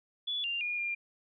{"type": "tone with pitch steps", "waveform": "sine", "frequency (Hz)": [3431, 2789, 2431, 2399], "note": ["A7", "F7", "D#7", "D7"], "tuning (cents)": [-44, -3, -41, 36], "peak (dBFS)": -31, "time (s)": [0.27, 0.95], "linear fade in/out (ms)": 10, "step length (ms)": 170, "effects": []}